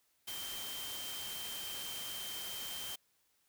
sine tone in noise, 3136 Hz, G7, in tune, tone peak -44 dBFS, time 0.27-2.96 s, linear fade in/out 10 ms, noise white, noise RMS -44 dBFS, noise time 0.27-2.96 s, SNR -3 dB, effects white hiss -75 dBFS RMS until 3.48 s

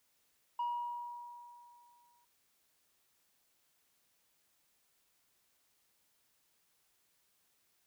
sine tone with exponential decay, 959 Hz, A#5, 49 cents sharp, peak -30 dBFS, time 0.59-2.25 s, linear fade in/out 5 ms, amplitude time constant 360 ms, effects tanh soft clip ceiling -31 dBFS + white hiss -75 dBFS RMS until 7.86 s

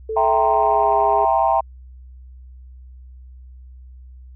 sine tone with pitch glide, 440 to 412.9 Hz, A4 to G#4, 0 to -10 cents, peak -22 dBFS, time 0.09-1.25 s, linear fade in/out 5 ms, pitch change -110 cents, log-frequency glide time 0.31-0.96 s
sine chord, C dominant seventh, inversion first, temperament equal, 659.3 / 784 / 932.3 / 1046.5 Hz, E5 / G5 / Bb5 / C6, 0 / 0 / 0 / 0 cents, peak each -19 / -18 / -19 / -23 dBFS, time 0.16-1.61 s, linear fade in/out 10 ms
effects tanh soft clip ceiling -3 dBFS + added 63 Hz sine -38 dBFS peak until 4.35 s

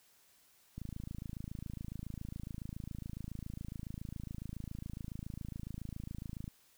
click train, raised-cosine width 5 ms, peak -30 dBFS, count 156, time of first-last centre 0.78-6.479 s, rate 27.2 Hz, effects white hiss -67 dBFS RMS until 6.77 s

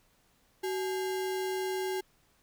sine tone with sample-and-hold, 375.8 Hz, F#4, 27 cents sharp, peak -30 dBFS, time 0.63-2.01 s, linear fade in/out 10 ms, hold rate 1225 Hz, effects pink hiss -68 dBFS RMS until 2.42 s

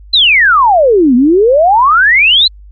sine exponential two-way sweep, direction down then up, 4162 to 235.5 to 4162 Hz, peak -4 dBFS, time 0.13-2.48 s, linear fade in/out 10 ms, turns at 1.15 s, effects added 50 Hz sine -32 dBFS peak until 2.71 s + Opus 48 kbps

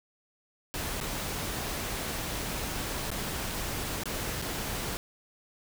pink noise with dropouts, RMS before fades -34 dBFS, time 0.74-4.97 s, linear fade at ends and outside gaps 0 ms, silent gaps 1.002-1.011 / 3.104-3.115 / 4.035-4.056 / 4.416-4.423 s, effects none

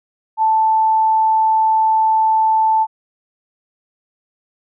sine tone, 880 Hz, A5, in tune, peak -11 dBFS, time 0.37-2.87 s, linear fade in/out 50 ms, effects none

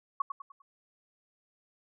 sine tone with echo, 1108.7 Hz, C#6, in tune, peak -24 dBFS, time 0.2-0.22 s, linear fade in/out 5 ms, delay 100 ms, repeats 4, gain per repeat -8 dB, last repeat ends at 0.62 s, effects none

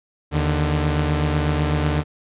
sawtooth tone pair together, 78.17 / 148.3 Hz, D#2 / D3, +9 / +17 cents, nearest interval major seventh, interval 1108 cents, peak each -17 dBFS, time 0.31-2.04 s, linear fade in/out 50 ms, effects resampled to 8000 Hz

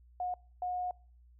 sine tone bursts at uneven times, 723 Hz, F#5, 40 cents flat, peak -32 dBFS, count 2, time 0.2-0.34 / 0.62-0.91 s, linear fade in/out 2 ms, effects noise-tail reverb RT60 0.5 s tail -26 dB re dry + added 60 Hz sine -57 dBFS peak until 1.39 s

